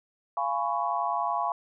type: chord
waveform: sine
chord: C# dominant seventh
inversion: first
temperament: just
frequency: 693 / 831.5 / 997.9 / 1108.7 Hz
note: E#5 / G#5 / B5 / C#6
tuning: -14 / +2 / +18 / 0 cents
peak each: -31 dBFS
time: 0.37-1.52 s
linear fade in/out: 2 ms
effects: none